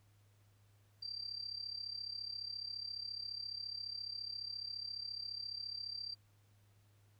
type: tone with amplitude modulation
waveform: sine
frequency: 4699 Hz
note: D8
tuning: in tune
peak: -38 dBFS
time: 1.02-6.15 s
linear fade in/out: 10 ms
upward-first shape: sine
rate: 34.5 Hz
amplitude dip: 80%
effects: added 102 Hz sine -66 dBFS peak until 7.19 s + pink hiss -75 dBFS RMS until 7.19 s